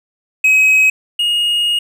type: tone pair in turn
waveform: triangle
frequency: 2543 / 2865 Hz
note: D#7 / F7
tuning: +37 / +44 cents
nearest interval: major second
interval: 207 cents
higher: second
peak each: -6 / -11 dBFS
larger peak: first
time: 0.44-0.9 / 1.19-1.79 s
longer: second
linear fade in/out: 5 ms
effects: none